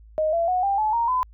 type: tone with pitch steps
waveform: sine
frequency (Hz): 622.3 / 674.7 / 731.5 / 793.2 / 860 / 932.4 / 1010.9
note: D#5 / E5 / F#5 / G5 / A5 / A#5 / B5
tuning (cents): 0 / +40 / -20 / +20 / -40 / 0 / +40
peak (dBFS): -19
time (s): 0.18-1.23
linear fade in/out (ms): 0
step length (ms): 150
effects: added 54 Hz sine -45 dBFS peak until 1.33 s